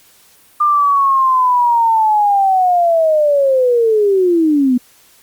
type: linear sweep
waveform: sine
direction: down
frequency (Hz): 1204 to 241.4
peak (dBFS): -9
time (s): 0.6-4.78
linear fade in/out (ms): 10
effects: white hiss -48 dBFS RMS until 5.22 s + Opus 48 kbps